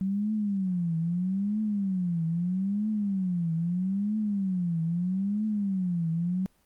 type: tone with vibrato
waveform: sine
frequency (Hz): 187.6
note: F#3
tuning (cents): +24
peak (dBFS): -25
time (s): 0.01-6.46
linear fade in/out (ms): 0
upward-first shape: triangle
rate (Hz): 0.78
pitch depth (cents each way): 260
effects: pink hiss -67 dBFS RMS until 6.65 s + Opus 24 kbps